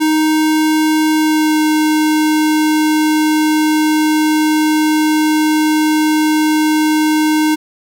square tone with pitch glide, 311.1 to 308.4 Hz, D#4 to D#4, 0 to -15 cents, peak -11 dBFS, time 0-7.56 s, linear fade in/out 20 ms, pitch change -15 cents, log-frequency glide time 1.14-1.61 s, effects none

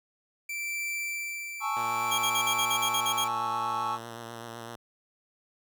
45% pulse tone with tremolo, 2339 Hz, D7, 8 cents flat, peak -30 dBFS, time 0.49-3.28 s, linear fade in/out 5 ms, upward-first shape sine, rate 0.63 Hz, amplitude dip 55%
triangle chord, A major seventh, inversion third, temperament equal, 830.6 / 880 / 1108.7 / 1318.5 Hz, G#5 / A5 / C#6 / E6, 0 / 0 / 0 / 0 cents, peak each -33 / -32 / -30 / -33 dBFS, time 1.6-3.99 s, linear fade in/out 50 ms
5% pulse tone with vibrato, 116.3 Hz, A#2, 4 cents flat, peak -28 dBFS, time 1.76-4.76 s, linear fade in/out 10 ms, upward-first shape sine, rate 7.9 Hz, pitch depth 32 cents each way
sawtooth tone bursts, 3261 Hz, G#7, 32 cents flat, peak -24 dBFS, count 10, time 2.11-3.246 s, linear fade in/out 10 ms, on 74 ms, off 44 ms
effects none

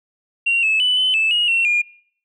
sine tone with pitch steps, 2754 / 2604 / 2988 / 3032 / 2627 / 2882 / 2718 / 2419 Hz, F7 / E7 / F#7 / F#7 / E7 / F#7 / F7 / D#7, -25 / -22 / +16 / +42 / -7 / -46 / -48 / -49 cents, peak -13 dBFS, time 0.46-1.82 s, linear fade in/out 10 ms, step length 170 ms, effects noise-tail reverb RT60 0.7 s tail -26 dB re dry + tanh soft clip ceiling -10 dBFS

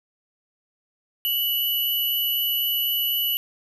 sine tone pair together, 2960 / 11832 Hz, F#7 / F#9, 0 / -1 cents, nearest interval 2 octaves, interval 2399 cents, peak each -23 dBFS, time 1.25-3.37 s, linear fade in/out 0 ms, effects tanh soft clip ceiling -13 dBFS + 8-bit

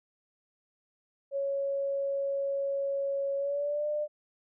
sine tone with pitch glide, 554.4 to 597.6 Hz, C#5 to D5, 0 to +30 cents, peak -28 dBFS, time 1.31-4.08 s, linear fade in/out 50 ms, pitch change +130 cents, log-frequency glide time 3.37-3.86 s, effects none

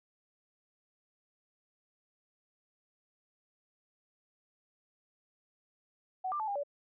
sine tone with pitch steps, 748 / 1187 / 870 / 806 / 573 Hz, F#5 / D6 / A5 / G5 / D5, +19 / +18 / -20 / +48 / -43 cents, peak -32 dBFS, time 6.24-6.635 s, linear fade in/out 10 ms, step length 79 ms, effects none

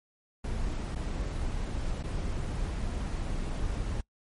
brown noise with dropouts, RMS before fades -32 dBFS, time 0.44-4.01 s, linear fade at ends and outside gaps 5 ms, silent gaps 0.95-0.957 / 2.028-2.036 s, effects noise-tail reverb RT60 0.1 s tail -23 dB re dry + MP3 48 kbps

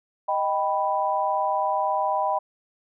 sine chord, Eb augmented, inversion none, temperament equal, 622.3 / 784 / 987.8 Hz, Eb5 / G5 / B5, 0 / 0 / 0 cents, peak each -27 / -25 / -25 dBFS, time 0.28-2.39 s, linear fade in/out 10 ms, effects none

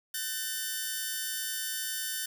5% pulse tone pair together, 1518.3 / 1790 Hz, F#6 / A6, +44 / +29 cents, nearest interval minor third, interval 285 cents, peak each -24 dBFS, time 0.14-2.26 s, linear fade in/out 5 ms, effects none

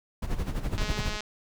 brown noise with tremolo, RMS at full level -27 dBFS, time 0.22-1.1 s, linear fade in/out 5 ms, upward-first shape sine, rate 12 Hz, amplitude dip 100%
brown noise, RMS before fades -36 dBFS, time 0.27-1.17 s, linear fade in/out 5 ms
click train, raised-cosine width 0.2 ms, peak -18 dBFS, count 91, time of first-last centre 0.78-1.207 s, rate 211 Hz
effects none

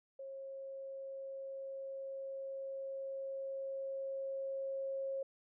sine tone with level ramp, 541 Hz, C#5, 42 cents flat, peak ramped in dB -44 to -36 dBFS, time 0.19-5.23 s, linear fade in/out 5 ms, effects none

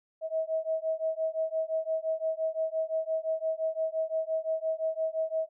sine beating tone pair, 638 / 643.8 Hz, D#5 / E5, +43 / -41 cents, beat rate 5.8 Hz, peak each -31 dBFS, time 0.21-5.49 s, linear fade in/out 50 ms, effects none

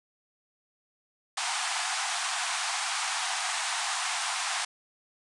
pink band-pass noise, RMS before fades -31 dBFS, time 1.37-4.65 s, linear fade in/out 5 ms, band 700 to 9800 Hz, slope 96 dB/octave, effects none

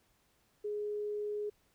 sine tone, 417.1 Hz, G#4, 7 cents sharp, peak -34 dBFS, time 0.64-1.5 s, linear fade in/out 10 ms, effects pink hiss -72 dBFS RMS until 1.74 s

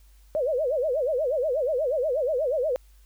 sine tone with vibrato, 558 Hz, C#5, 11 cents sharp, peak -22 dBFS, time 0.35-2.76 s, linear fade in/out 0 ms, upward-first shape sine, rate 8.3 Hz, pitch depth 250 cents each way, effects added 50 Hz sine -51 dBFS peak until 3.05 s + white hiss -64 dBFS RMS until 3.05 s

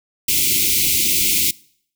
white band-stop noise, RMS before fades -17 dBFS, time 0.28-1.51 s, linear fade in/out 5 ms, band 400 to 2100 Hz, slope 96 dB/octave, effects noise-tail reverb RT60 0.6 s tail -23 dB re dry

